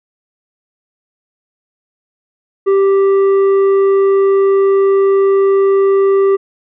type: tone with tanh clipping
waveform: triangle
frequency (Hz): 391.6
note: G4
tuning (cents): -2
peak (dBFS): -9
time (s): 2.66-6.37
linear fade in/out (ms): 20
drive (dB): 11
effects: none